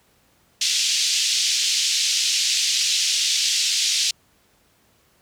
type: band-pass noise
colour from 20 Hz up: white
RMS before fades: -21 dBFS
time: 0.61-4.11 s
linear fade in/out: 5 ms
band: 2800 to 6400 Hz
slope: 24 dB/octave
effects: pink hiss -60 dBFS RMS until 5.21 s + high-pass 60 Hz 12 dB/octave